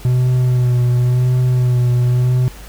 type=tone with vibrato; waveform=triangle; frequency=124.5 Hz; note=B2; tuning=14 cents sharp; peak=-9 dBFS; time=0.05-2.48 s; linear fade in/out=0 ms; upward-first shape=sine; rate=0.93 Hz; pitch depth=27 cents each way; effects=added 50 Hz sine -35 dBFS peak until 2.68 s + pink hiss -39 dBFS RMS until 2.68 s